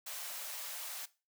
white high-pass noise, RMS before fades -43 dBFS, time 0.06-1.06 s, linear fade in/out 10 ms, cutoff 520 Hz, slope 48 dB/octave, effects noise-tail reverb RT60 0.3 s tail -18 dB re dry

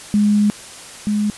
sine tone pair in turn, 207.7 / 209 Hz, G#3 / G#3, 0 / +11 cents, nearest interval unison, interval 11 cents, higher second, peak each -11 / -15 dBFS, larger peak first, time 0.14-0.5 / 1.07-1.3 s, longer first, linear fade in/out 0 ms, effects white hiss -36 dBFS RMS until 1.37 s + resampled to 24000 Hz

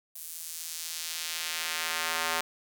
square tone with high-pass filter sweep, 82 Hz, E2, 9 cents flat, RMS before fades -34 dBFS, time 0.15-2.41 s, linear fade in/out 5 ms, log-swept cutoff 11000 to 950 Hz, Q 0.79, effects none

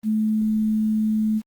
sine tone with quantisation, 216.6 Hz, A3, 27 cents flat, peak -18 dBFS, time 0.03-1.42 s, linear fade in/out 50 ms, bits 8, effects Opus 24 kbps

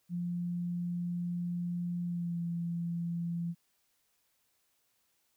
sine tone with pitch glide, 174.61 to 170.33 Hz, F3 to F3, 0 to -43 cents, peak -32 dBFS, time 0.09-3.55 s, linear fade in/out 50 ms, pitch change -43 cents, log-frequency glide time 2.04-2.4 s, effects white hiss -75 dBFS RMS until 5.36 s

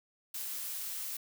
blue noise, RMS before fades -39 dBFS, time 0.34-1.17 s, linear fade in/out 5 ms, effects none

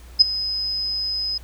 sine tone with ADSR envelope, 5050 Hz, D#8, 25 cents sharp, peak -5 dBFS, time 0.19-1.38 s, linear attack 22 ms, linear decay 14 ms, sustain -17 dB, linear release 6 ms, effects added 60 Hz sine -40 dBFS peak until 1.43 s + pink hiss -50 dBFS RMS until 1.43 s

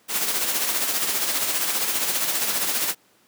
white noise with tremolo, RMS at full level -22 dBFS, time 0.08-2.95 s, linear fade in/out 50 ms, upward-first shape sine, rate 15 Hz, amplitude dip 45%, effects pink hiss -59 dBFS RMS until 3.27 s + high-pass 200 Hz 12 dB/octave

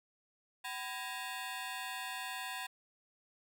15% pulse ring-modulated tone, 880 Hz, A5, in tune, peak -30 dBFS, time 0.64-2.67 s, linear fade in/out 10 ms, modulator 121 Hz, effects none

